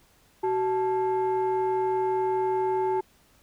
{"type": "tone pair together", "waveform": "sine", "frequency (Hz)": [376.7, 875], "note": ["F#4", "A5"], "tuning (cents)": [31, -10], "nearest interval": "octave + minor third", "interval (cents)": 1459, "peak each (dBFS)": [-23, -25], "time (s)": [0.43, 3.01], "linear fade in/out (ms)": 10, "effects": ["tanh soft clip ceiling -19 dBFS", "pink hiss -61 dBFS RMS until 3.42 s"]}